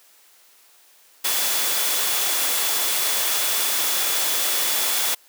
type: tone in noise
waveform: sine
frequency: 3432 Hz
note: A7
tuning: 44 cents flat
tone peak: -32 dBFS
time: 1.24-5.15 s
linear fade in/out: 10 ms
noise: white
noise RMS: -22 dBFS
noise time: 1.24-5.15 s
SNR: -13 dB
effects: white hiss -54 dBFS RMS until 5.28 s + high-pass 400 Hz 12 dB/octave